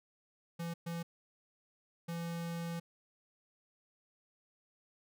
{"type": "tone bursts at uneven times", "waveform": "square", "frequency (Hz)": 168.8, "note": "E3", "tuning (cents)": 41, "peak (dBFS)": -38, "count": 3, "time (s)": [[0.59, 0.74], [0.86, 1.03], [2.08, 2.8]], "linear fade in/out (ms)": 10, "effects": []}